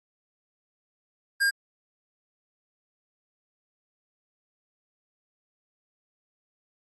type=tone; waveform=square; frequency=1612 Hz; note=G6; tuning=48 cents sharp; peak=-21 dBFS; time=1.4-1.51 s; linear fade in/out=20 ms; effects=AAC 32 kbps